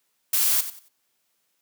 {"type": "noise with echo", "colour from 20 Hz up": "blue", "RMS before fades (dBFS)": -21, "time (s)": [0.33, 0.61], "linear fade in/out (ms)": 5, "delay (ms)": 92, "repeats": 3, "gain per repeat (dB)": -12, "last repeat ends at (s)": 0.886, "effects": ["white hiss -72 dBFS RMS until 1.61 s", "high-pass 150 Hz 12 dB/octave"]}